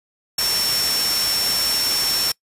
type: tone in noise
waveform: sine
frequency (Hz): 5440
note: F8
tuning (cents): -46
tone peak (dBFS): -19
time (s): 0.38-2.32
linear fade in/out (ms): 5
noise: white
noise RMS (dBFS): -23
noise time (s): 0.38-2.32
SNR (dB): +1
effects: noise-tail reverb RT60 0.1 s tail -24 dB re dry + resampled to 32000 Hz